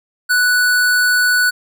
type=tone; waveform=square; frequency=1481 Hz; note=F#6; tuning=1 cent sharp; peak=-12 dBFS; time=0.29-1.51 s; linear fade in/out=20 ms; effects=none